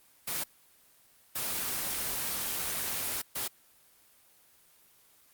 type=noise bursts at uneven times; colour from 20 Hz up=white; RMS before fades=-33 dBFS; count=3; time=0.27-0.44 / 1.35-3.22 / 3.35-3.48 s; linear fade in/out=10 ms; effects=white hiss -62 dBFS RMS until 5.33 s + Opus 24 kbps